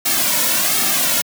white noise with flanger, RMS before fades -17 dBFS, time 0.05-1.22 s, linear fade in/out 10 ms, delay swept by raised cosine 2 to 2.54 ms, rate 1.3 Hz, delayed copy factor -0.8, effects high-pass 150 Hz 12 dB/octave

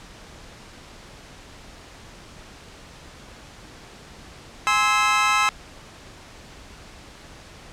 25% pulse chord, Ab augmented, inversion none, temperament equal with one note detuned, 830.6 / 1046.5 / 1301.1 Hz, Ab5 / C6 / E6, 0 / 0 / -23 cents, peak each -22 / -18 / -16 dBFS, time 4.67-5.49 s, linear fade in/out 0 ms, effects pink hiss -44 dBFS RMS until 7.72 s + low-pass 7000 Hz 12 dB/octave

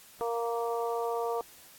harmonic tone, 233.1 Hz, A#3, in tune, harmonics 2 / 3 / 4 / 5, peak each -31 / -35 / -37 / -39 dBFS, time 0.21-1.41 s, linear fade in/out 0 ms, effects white hiss -54 dBFS RMS until 1.78 s + AAC 64 kbps

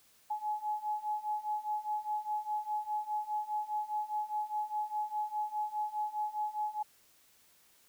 sine beating tone pair, 844 / 848.9 Hz, G#5 / G#5, +28 / +38 cents, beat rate 4.9 Hz, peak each -37 / -35 dBFS, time 0.3-6.83 s, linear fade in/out 10 ms, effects white hiss -65 dBFS RMS until 7.88 s

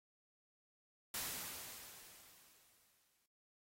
white noise with exponential decay, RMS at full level -41 dBFS, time 1.14-3.26 s, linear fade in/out 2 ms, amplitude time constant 460 ms, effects noise-tail reverb RT60 0.1 s tail -20 dB re dry + AAC 48 kbps

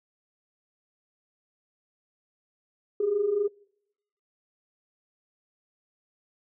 sine tone pair together, 388.9 / 413.1 Hz, G4 / G#4, -14 / -9 cents, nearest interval minor second, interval 105 cents, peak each -29 / -23 dBFS, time 3-3.48 s, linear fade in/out 5 ms, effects noise-tail reverb RT60 0.8 s tail -24 dB re dry + tanh soft clip ceiling -16 dBFS

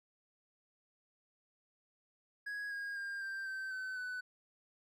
triangle tone with pitch steps, 1661.2 / 1632.7 / 1604.6 / 1577 / 1550 / 1523.3 / 1497.2 Hz, G#6 / G#6 / G6 / G6 / G6 / F#6 / F#6, 0 / -30 / +40 / +10 / -20 / +50 / +20 cents, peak -37 dBFS, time 2.46-4.21 s, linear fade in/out 10 ms, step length 250 ms, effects none

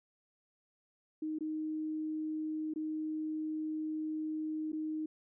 sine tone with dropouts, 311.1 Hz, D#4, in tune, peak -34 dBFS, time 1.22-5.06 s, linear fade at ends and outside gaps 5 ms, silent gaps 1.387-1.407 / 2.738-2.759 / 4.72-4.729 s, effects none

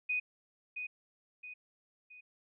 sine tone with echo, 2489 Hz, D#7, in tune, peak -30 dBFS, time 0.09-0.2 s, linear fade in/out 10 ms, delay 670 ms, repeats 3, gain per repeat -7 dB, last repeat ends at 2.21 s, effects none

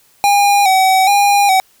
square tone with vibrato, 784 Hz, G5, in tune, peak -9 dBFS, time 0.24-1.6 s, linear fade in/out 0 ms, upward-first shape square, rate 1.2 Hz, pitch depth 57 cents each way, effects white hiss -52 dBFS RMS until 1.8 s

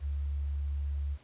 sine tone, 71.1 Hz, C#2, 45 cents sharp, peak -30 dBFS, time 0-1.18 s, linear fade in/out 50 ms, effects pink hiss -61 dBFS RMS until 1.23 s + resampled to 8000 Hz

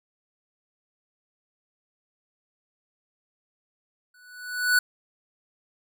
square tone with exponential growth, 1481 Hz, F#6, 1 cent sharp, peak -16 dBFS, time 4.14-4.79 s, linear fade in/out 5 ms, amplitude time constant 140 ms, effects none

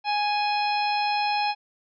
harmonic tone with a mistuned harmonic, 830.6 Hz, G#5, in tune, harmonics 1 / 2 / 3 / 4 / 5 / 6, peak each -23 / -38 / -30 / -38 / -34 / -36 dBFS, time 0.04-1.55 s, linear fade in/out 50 ms, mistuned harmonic 6, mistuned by +79 cents, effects none

